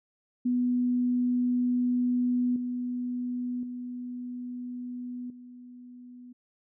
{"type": "tone with level steps", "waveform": "sine", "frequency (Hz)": 246.9, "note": "B3", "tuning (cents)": 0, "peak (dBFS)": [-23, -29, -34, -44], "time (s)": [0.45, 6.33], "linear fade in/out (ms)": 10, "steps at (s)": [2.56, 3.63, 5.3], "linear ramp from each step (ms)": 2, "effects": []}